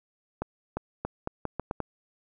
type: accelerating click train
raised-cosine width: 1 ms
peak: -16 dBFS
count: 8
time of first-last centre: 0.42-1.803 s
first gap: 350 ms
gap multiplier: 0.8
effects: none